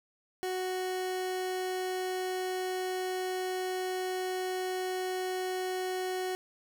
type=tone; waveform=30% pulse; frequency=370 Hz; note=F#4; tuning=in tune; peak=-29 dBFS; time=0.43-6.35 s; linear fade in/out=0 ms; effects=11-bit